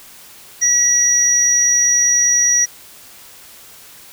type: tone pair together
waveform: sine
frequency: 1935 / 5785 Hz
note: B6 / F#8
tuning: -36 / -40 cents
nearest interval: octave + perfect fifth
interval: 1896 cents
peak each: -22 / -11 dBFS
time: 0.61-2.66 s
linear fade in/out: 20 ms
effects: white hiss -41 dBFS RMS until 4.12 s